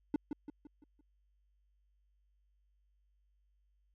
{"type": "tone with echo", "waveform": "triangle", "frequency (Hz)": 293.7, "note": "D4", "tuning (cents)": 0, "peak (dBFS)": -26, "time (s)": [0.14, 0.16], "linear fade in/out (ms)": 2, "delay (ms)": 170, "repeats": 5, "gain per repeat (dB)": -7, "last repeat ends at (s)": 1.01, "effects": ["added 50 Hz sine -70 dBFS peak until 3.94 s"]}